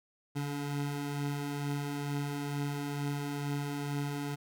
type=beating tone pair; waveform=25% pulse; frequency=141.6 / 143.8 Hz; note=C#3 / D3; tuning=+37 / -36 cents; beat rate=2.2 Hz; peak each=-38 / -30 dBFS; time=0.35-4.36 s; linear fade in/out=20 ms; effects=none

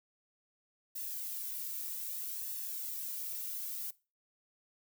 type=noise with flanger; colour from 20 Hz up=violet; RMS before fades=-40 dBFS; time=0.95-3.91 s; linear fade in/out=10 ms; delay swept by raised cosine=1.1 to 2.2 ms; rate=0.63 Hz; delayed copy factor=+0.55; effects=noise-tail reverb RT60 0.3 s tail -20 dB re dry

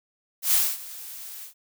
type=noise with ADSR envelope; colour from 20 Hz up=blue; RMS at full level=-19 dBFS; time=0.42-1.54 s; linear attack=110 ms; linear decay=240 ms; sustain=-20 dB; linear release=110 ms; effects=none

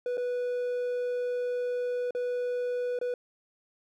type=tone with dropouts; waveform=triangle; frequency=492 Hz; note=B4; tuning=7 cents flat; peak=-26 dBFS; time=0.06-3.14 s; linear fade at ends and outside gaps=2 ms; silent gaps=0.172-0.178 / 2.108-2.149 / 2.989-3.013 s; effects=none

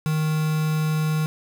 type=tone with quantisation; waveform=triangle; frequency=155.56 Hz; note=D#3; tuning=in tune; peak=-18 dBFS; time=0.06-1.26 s; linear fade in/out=0 ms; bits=5; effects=none

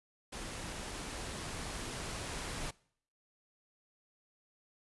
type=noise with level ramp; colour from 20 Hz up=pink; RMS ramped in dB=-43 to -40 dBFS; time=0.32-2.71 s; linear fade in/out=10 ms; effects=noise-tail reverb RT60 0.6 s tail -23 dB re dry + resampled to 24000 Hz

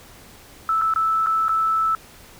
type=tone with dropouts; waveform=sine; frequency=1314 Hz; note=E6; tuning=6 cents flat; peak=-17 dBFS; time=0.69-1.95 s; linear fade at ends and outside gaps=1 ms; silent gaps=0.814-0.819 / 0.938-0.96 / 1.262-1.269 / 1.483-1.492 s; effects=pink hiss -46 dBFS RMS until 2.39 s

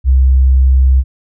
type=tone; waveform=sine; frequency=65.41 Hz; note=C2; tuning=in tune; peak=-5 dBFS; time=0.04-1.04 s; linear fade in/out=50 ms; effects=none

